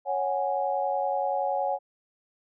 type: chord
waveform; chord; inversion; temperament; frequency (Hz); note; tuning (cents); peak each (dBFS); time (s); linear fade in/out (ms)
sine; C# suspended fourth; none; equal; 554.4 / 740 / 830.6; C#5 / F#5 / G#5; 0 / 0 / 0; -29; 0.05-1.79; 50
effects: none